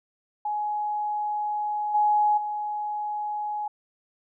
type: tone with level steps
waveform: sine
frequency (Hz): 839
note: G#5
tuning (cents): +17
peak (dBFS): -25 / -18 / -27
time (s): 0.45-3.68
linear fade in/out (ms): 5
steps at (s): 1.94 / 2.37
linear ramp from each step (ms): 10
effects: none